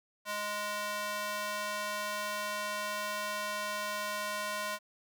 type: tone with high-pass filter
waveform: square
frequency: 207.7 Hz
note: G#3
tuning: in tune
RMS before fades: -36 dBFS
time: 0.25-4.79 s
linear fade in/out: 50 ms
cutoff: 910 Hz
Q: 1.1
effects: none